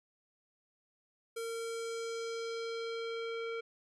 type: tone with low-pass filter sweep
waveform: square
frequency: 458.4 Hz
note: A#4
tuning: 29 cents flat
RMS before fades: -39 dBFS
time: 1.36-3.61 s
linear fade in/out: 10 ms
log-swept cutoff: 11000 to 2500 Hz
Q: 1.7
effects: none